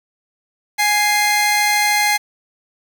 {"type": "tone pair together", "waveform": "sawtooth", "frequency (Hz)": [830.6, 2093], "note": ["G#5", "C7"], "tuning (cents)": [0, 0], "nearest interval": "octave + major third", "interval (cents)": 1600, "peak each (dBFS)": -13, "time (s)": [0.78, 2.18], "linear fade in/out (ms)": 20, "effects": ["7-bit"]}